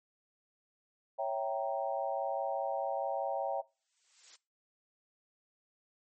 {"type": "chord", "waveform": "sine", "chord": "C# diminished seventh", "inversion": "none", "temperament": "equal with one note detuned", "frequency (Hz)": [554.4, 659.3, 780.4, 932.3], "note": ["C#5", "E5", "G5", "Bb5"], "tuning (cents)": [0, 0, -8, 0], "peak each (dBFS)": [-36, -36, -36, -41], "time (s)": [1.18, 3.62], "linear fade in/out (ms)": 20}
{"type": "noise with exponential growth", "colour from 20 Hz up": "blue", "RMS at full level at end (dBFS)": -47, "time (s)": [3.67, 4.36], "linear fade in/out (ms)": 5, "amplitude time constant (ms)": 150}
{"effects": ["noise-tail reverb RT60 0.3 s tail -21 dB re dry", "MP3 32 kbps"]}